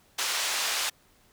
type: band-pass noise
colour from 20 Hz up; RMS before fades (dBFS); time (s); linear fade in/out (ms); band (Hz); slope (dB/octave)
white; -29; 0.18-0.9; 10; 700 to 6400; 12
effects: pink hiss -62 dBFS RMS until 1.32 s